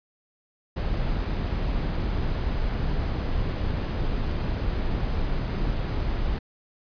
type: noise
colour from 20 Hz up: brown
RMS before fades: -26 dBFS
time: 0.76-6.39 s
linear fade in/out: 10 ms
effects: resampled to 11025 Hz